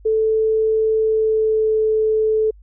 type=tone with pitch glide; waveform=sine; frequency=439.1 to 435.6 Hz; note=A4 to A4; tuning=-4 to -17 cents; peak=-14 dBFS; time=0.05-2.51 s; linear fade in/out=10 ms; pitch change=-13 cents; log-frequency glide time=0.97-1.8 s; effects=added 50 Hz sine -42 dBFS peak until 2.62 s